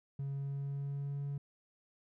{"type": "tone with pitch glide", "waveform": "triangle", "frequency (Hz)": [138.59, 141.42], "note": ["C#3", "C#3"], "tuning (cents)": [0, 35], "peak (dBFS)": -33, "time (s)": [0.19, 1.38], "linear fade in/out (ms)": 5, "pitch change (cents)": 35, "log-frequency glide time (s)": [0.3, 1.22], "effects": ["tanh soft clip ceiling -30 dBFS"]}